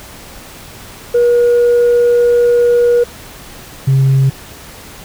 sine tone pair in turn, 479.9 / 134.67 Hz, B4 / C#3, -50 / -50 cents, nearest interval octave + minor seventh, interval 2200 cents, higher first, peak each -5 dBFS, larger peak neither, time 1.14-3.04 / 3.87-4.3 s, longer first, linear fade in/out 10 ms, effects tanh soft clip ceiling -5 dBFS + pink hiss -34 dBFS RMS until 5.04 s

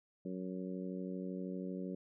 harmonic tone, 92.7 Hz, F#2, 4 cents sharp, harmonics 2 / 3 / 4 / 5 / 6, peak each -41 / -45 / -47 / -49 / -51 dBFS, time 0.25-1.95 s, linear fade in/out 5 ms, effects none

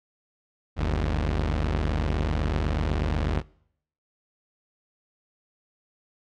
sawtooth tone pair together, 48 / 76.3 Hz, G1 / D#2, -36 / -33 cents, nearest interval minor sixth, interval 803 cents, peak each -22 dBFS, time 0.76-3.43 s, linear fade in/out 50 ms, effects noise-tail reverb RT60 0.7 s tail -24 dB re dry + low-pass 4000 Hz 12 dB/octave

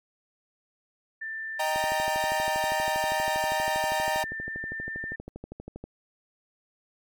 sine tone with pitch glide, 1779 to 1791.4 Hz, A6 to A6, +19 to +31 cents, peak -32 dBFS, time 1.21-5.16 s, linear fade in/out 10 ms, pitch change +12 cents, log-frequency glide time 3.27-4.96 s
45% pulse chord, Eb major, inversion none, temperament equal, 622.3 / 784 / 932.3 Hz, Eb5 / G5 / Bb5, 0 / 0 / 0 cents, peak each -30 dBFS, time 1.59-4.24 s, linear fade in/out 10 ms
click train, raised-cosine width 2 ms, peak -25 dBFS, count 52, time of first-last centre 1.76-5.84 s, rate 12.5 Hz
effects MP3 96 kbps

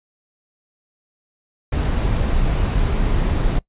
brown noise, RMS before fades -18 dBFS, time 1.72-3.59 s, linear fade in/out 5 ms, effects noise-tail reverb RT60 0.1 s tail -22 dB re dry + resampled to 8000 Hz

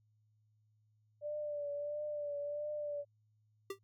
sine tone with vibrato, 587.3 Hz, D5, in tune, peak -37 dBFS, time 1.21-3.05 s, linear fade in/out 50 ms, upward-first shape triangle, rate 1.5 Hz, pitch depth 41 cents each way
square tone with exponential decay, 392 Hz, G4, in tune, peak -36 dBFS, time 3.7-3.79 s, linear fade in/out 5 ms, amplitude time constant 19 ms
effects added 107 Hz sine -70 dBFS peak until 3.83 s

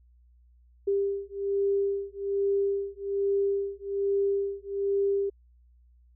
sine beating tone pair, 397 / 398.2 Hz, G4 / G4, +22 / +27 cents, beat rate 1.2 Hz, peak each -28 dBFS, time 0.87-5.3 s, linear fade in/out 10 ms, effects added 60 Hz sine -56 dBFS peak until 6.15 s

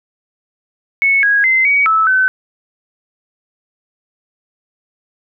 sine tone with pitch steps, 2205 / 1649 / 2067 / 2258 / 1307 / 1521 Hz, C#7 / G#6 / C7 / C#7 / E6 / F#6, -10 / -13 / -22 / +31 / -15 / +47 cents, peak -9 dBFS, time 1.02-2.28 s, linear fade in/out 0 ms, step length 210 ms, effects none

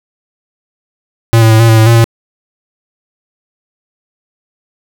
square tone with pitch steps, 114.7 / 112 / 110.7 / 115.2 / 111.8 / 110.5 / 116.3 / 115 Hz, A#2 / A2 / A2 / A#2 / A2 / A2 / A#2 / A#2, -28 / +31 / +11 / -20 / +28 / +8 / -4 / -23 cents, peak -4 dBFS, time 1.33-2.042 s, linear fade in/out 0 ms, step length 89 ms, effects none

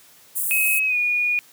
pink high-pass noise, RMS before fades -24 dBFS, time 0.35-0.8 s, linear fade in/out 20 ms, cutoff 8600 Hz, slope 48 dB/octave
sine tone with pitch glide, 2557 to 2447 Hz, D#7 to D#7, +47 to -29 cents, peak -18 dBFS, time 0.51-1.39 s, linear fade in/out 0 ms, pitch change -76 cents, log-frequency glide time 0.86-0.97 s
effects white hiss -51 dBFS RMS until 1.52 s + high-pass 80 Hz 12 dB/octave

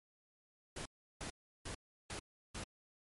pink noise bursts, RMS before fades -44 dBFS, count 5, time 0.76-2.64 s, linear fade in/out 5 ms, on 96 ms, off 350 ms, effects MP3 48 kbps

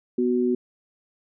sine tone pair together, 246.9 / 370 Hz, B3 / F#4, 0 / 0 cents, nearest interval perfect fifth, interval 700 cents, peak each -22 dBFS, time 0.18-0.55 s, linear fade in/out 5 ms, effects none

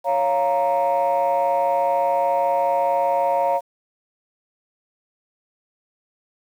sine chord, Bb minor, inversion first, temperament equal, 554.4 / 698.5 / 932.3 Hz, Db5 / F5 / Bb5, 0 / 0 / 0 cents, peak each -20 dBFS, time 0.04-3.61 s, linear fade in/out 50 ms, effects tanh soft clip ceiling -12 dBFS + 8-bit

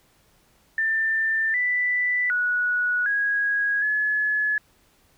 sine tone with pitch steps, 1785 / 1981 / 1465 / 1652 / 1706 Hz, A6 / B6 / F#6 / G#6 / G#6, +24 / +5 / -18 / -10 / +46 cents, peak -20 dBFS, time 0.78-4.58 s, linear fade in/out 2 ms, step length 760 ms, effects pink hiss -61 dBFS RMS until 5.17 s

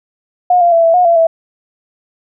sine tone with pitch steps, 719 / 692 / 668 / 662 / 721 / 678 / 657 Hz, F#5 / F5 / E5 / E5 / F#5 / E5 / E5, -50 / -16 / +23 / +7 / -45 / +49 / -6 cents, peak -6 dBFS, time 0.5-1.27 s, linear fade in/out 5 ms, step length 110 ms, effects none

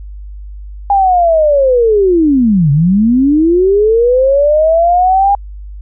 sine linear two-way sweep, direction down then up, 812 to 136.8 to 812 Hz, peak -6 dBFS, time 0.9-5.35 s, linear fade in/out 2 ms, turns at 2.71 s, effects added 50 Hz sine -25 dBFS peak until 5.81 s

